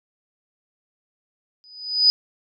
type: tone with exponential growth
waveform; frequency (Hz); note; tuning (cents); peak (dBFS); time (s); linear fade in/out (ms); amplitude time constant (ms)
sine; 4978; D#8; 0; -9; 1.64-2.1; 0; 100
effects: none